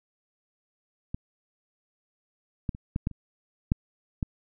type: clicks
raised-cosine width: 5 ms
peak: -19 / -15 / -27 / -15 / -14 / -30 / -9 / -15 dBFS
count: 8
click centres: 1.145 / 2.692 / 2.749 / 2.961 / 3.071 / 3.113 / 3.719 / 4.228 s
effects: none